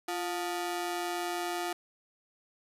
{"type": "ring-modulated tone", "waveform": "sawtooth", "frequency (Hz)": 530, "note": "C5", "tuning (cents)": 22, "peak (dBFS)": -25, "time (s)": [0.08, 1.73], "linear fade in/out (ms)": 5, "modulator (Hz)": 182, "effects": ["resampled to 32000 Hz", "9-bit"]}